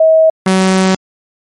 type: tone pair in turn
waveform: sine / sawtooth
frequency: 640 / 188.63 Hz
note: D#5 / F#3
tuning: +49 / +34 cents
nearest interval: octave + major sixth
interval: 2115 cents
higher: first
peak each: -4 dBFS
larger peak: neither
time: 0-0.3 / 0.46-0.95 s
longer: second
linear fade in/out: 5 ms
effects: MP3 48 kbps